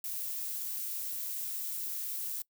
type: noise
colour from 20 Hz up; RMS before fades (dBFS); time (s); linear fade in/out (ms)
violet; -37; 0.04-2.42; 2
effects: noise-tail reverb RT60 0.1 s tail -23 dB re dry